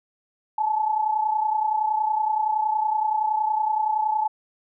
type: tone pair together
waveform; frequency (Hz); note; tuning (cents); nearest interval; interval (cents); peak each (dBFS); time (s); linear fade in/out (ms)
sine; 858 / 888.7; A5 / A5; -44 / +17; minor second; 61; -21 / -27; 0.58-4.28; 5
effects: none